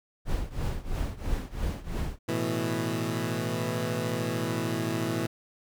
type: noise with tremolo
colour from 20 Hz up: brown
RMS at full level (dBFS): -27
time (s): 0.25-2.19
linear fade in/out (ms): 50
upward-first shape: triangle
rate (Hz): 3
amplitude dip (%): 90
type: chord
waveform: 15% pulse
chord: A suspended second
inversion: none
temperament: equal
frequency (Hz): 110 / 123.47 / 164.81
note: A2 / B2 / E3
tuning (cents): 0 / 0 / 0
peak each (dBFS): -26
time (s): 2.28-5.27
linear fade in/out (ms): 10
effects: none